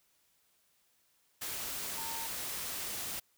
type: tone in noise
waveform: sine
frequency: 910 Hz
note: A#5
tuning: 42 cents flat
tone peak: -43 dBFS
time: 1.97-2.27 s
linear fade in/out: 10 ms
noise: white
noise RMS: -39 dBFS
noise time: 1.41-3.2 s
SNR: -7 dB
effects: white hiss -72 dBFS RMS until 3.37 s